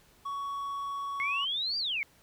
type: tone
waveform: triangle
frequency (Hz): 1119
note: C#6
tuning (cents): +16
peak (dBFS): -31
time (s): 0.25-1.45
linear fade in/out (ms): 10
type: exponential two-way sweep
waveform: sine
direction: up then down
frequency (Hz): 2135 to 4822 to 2135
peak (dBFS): -29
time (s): 1.2-2.03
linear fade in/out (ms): 0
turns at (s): 1.78
effects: pink hiss -62 dBFS RMS until 2.22 s